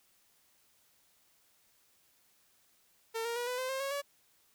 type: tone with pitch steps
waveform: sawtooth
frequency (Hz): 452.6 / 467.5 / 482.8 / 498.7 / 515.1 / 532.1 / 549.5 / 567.6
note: A4 / A#4 / B4 / B4 / C5 / C5 / C#5 / C#5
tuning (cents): +49 / +5 / -39 / +17 / -27 / +29 / -15 / +41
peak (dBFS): -30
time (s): 3.14-4.02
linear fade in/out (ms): 20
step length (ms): 110
effects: white hiss -69 dBFS RMS until 4.54 s